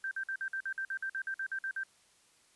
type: tone bursts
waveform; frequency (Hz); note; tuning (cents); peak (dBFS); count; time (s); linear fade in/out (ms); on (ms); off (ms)
sine; 1568; G6; 0; -33; 15; 0.04-1.834; 2; 72; 51
effects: white hiss -66 dBFS RMS until 2.55 s + resampled to 24000 Hz